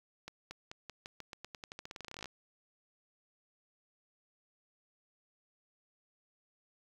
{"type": "accelerating click train", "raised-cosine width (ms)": 0.2, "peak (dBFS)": -27, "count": 26, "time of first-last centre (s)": [0.28, 2.257], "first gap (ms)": 230, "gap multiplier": 0.89, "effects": ["9-bit"]}